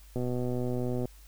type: click train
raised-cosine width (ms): 2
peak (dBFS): -20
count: 112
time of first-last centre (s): 0.16-1.055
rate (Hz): 124
effects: added 50 Hz sine -50 dBFS peak until 1.27 s + white hiss -59 dBFS RMS until 1.27 s